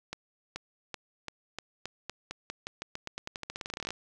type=accelerating click train; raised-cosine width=0.2 ms; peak=-19 dBFS; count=30; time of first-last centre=0.13-3.906 s; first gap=430 ms; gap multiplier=0.89; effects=none